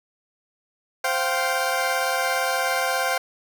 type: chord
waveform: 20% pulse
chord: C suspended fourth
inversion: none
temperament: equal with one note detuned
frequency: 523.3 / 698.5 / 776.3 Hz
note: C5 / F5 / G5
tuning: 0 / 0 / -17 cents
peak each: -21 dBFS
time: 1.04-3.18 s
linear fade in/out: 5 ms
effects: none

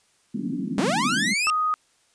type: band-pass noise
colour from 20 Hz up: white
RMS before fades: -28 dBFS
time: 0.34-1.34 s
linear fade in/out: 10 ms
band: 160 to 280 Hz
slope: 48 dB/octave
type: linear sweep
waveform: sawtooth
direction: up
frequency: 174.6 to 2754 Hz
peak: -18 dBFS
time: 0.78-1.5 s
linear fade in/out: 0 ms
type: tone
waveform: sine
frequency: 1247 Hz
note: D#6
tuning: 3 cents sharp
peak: -20 dBFS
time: 1.47-1.74 s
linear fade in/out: 0 ms
effects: white hiss -63 dBFS RMS until 2.14 s + resampled to 22050 Hz

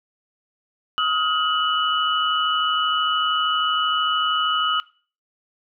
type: tone cluster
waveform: sine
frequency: 1263 / 1416 / 2955 Hz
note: D#6 / F6 / F#7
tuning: +26 / +23 / -3 cents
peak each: -21 / -28 / -22 dBFS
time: 0.98-4.8 s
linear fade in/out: 0 ms
effects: noise-tail reverb RT60 0.4 s tail -20 dB re dry

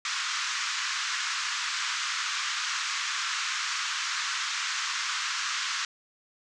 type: band-pass noise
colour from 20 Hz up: pink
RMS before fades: -31 dBFS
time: 0.05-5.85 s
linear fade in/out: 2 ms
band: 1100 to 7100 Hz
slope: 48 dB/octave
effects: none

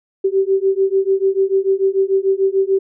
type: beating tone pair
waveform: sine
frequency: 383.6 / 390.4 Hz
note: G4 / G4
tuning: -37 / -7 cents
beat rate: 6.8 Hz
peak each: -16 dBFS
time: 0.24-2.79 s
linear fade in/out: 10 ms
effects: none

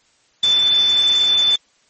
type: tone in noise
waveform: sine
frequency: 3520 Hz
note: A7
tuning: in tune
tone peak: -12 dBFS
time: 0.43-1.56 s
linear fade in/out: 5 ms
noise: white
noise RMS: -26 dBFS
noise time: 0.43-1.56 s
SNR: +11 dB
effects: white hiss -58 dBFS RMS until 1.89 s + MP3 32 kbps

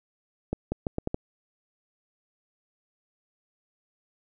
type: accelerating click train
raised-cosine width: 2 ms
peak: -14 dBFS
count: 6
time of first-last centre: 0.53-1.144 s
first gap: 190 ms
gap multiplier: 0.78
effects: none

